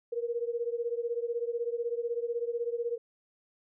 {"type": "beating tone pair", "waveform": "sine", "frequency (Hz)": [466.2, 482.2], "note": ["A#4", "B4"], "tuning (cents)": [0, -41], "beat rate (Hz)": 16, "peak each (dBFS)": [-32, -34], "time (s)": [0.12, 2.98], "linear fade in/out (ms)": 10, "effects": []}